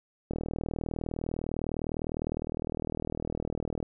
click train, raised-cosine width 2 ms, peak -19 dBFS, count 141, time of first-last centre 0.31-3.828 s, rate 39.8 Hz, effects none

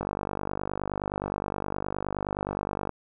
click train, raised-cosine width 1 ms, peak -15 dBFS, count 144, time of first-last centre 0.01-2.893 s, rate 49.6 Hz, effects none

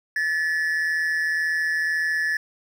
triangle tone pair together, 1736.1 / 1898 Hz, A6 / A#6, -24 / +31 cents, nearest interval major second, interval 155 cents, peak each -20 / -27 dBFS, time 0.16-2.37 s, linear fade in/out 2 ms, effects none

